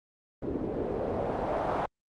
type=noise with low-pass filter sweep; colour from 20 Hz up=white; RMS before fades=-31 dBFS; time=0.42-1.86 s; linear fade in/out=5 ms; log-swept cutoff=340 to 900 Hz; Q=2.1; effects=Opus 32 kbps